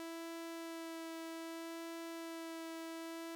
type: tone with vibrato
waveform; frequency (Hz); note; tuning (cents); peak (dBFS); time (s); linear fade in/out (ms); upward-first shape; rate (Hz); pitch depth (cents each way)
sawtooth; 329.6; E4; 0; -40; 0-3.35; 0; sine; 0.64; 12
effects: none